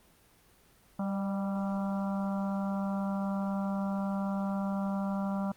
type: harmonic tone with a mistuned harmonic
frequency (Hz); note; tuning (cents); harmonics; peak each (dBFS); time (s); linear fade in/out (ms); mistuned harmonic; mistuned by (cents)
196; G3; 0; 1 / 3 / 4 / 5 / 6 / 7; -30 / -40 / -42 / -44 / -46 / -47; 0.99-5.52; 5; 3; +29
effects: pink hiss -62 dBFS RMS until 5.56 s + Opus 24 kbps